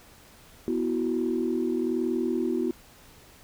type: chord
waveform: sine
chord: B suspended fourth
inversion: none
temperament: just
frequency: 246.9 / 329.3 / 370.4 Hz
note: B3 / E4 / F#4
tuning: 0 / -2 / +2 cents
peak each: -28 dBFS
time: 0.68-2.71 s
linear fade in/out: 0 ms
effects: tanh soft clip ceiling -16 dBFS + pink hiss -53 dBFS RMS until 3.43 s